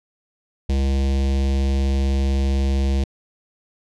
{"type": "tone with notch filter", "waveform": "square", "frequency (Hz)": 67.8, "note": "C#2", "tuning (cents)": -38, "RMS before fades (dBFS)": -19, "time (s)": [0.69, 3.04], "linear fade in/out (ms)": 5, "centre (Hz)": 1300, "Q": 0.6, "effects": ["low-pass 6000 Hz 12 dB/octave"]}